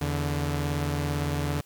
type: tone pair together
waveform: sawtooth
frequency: 81.3 / 144.86 Hz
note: E2 / D3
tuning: -23 / -23 cents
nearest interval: minor seventh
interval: 1000 cents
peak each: -26 / -24 dBFS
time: 0.01-1.61 s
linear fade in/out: 5 ms
effects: white hiss -59 dBFS RMS until 1.65 s